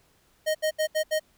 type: tone bursts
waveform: square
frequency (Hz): 622.3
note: D#5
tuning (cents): 0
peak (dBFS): -23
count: 5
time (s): 0.46-1.197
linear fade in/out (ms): 20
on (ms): 89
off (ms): 73
effects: pink hiss -64 dBFS RMS until 1.37 s